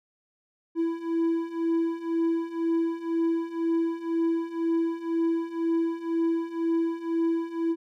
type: beating tone pair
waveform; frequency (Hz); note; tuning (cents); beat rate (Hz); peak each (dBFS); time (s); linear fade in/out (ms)
triangle; 330.3 / 332.3; E4 / E4; +4 / +14; 2; -27 / -24; 0.75-7.76; 50
effects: none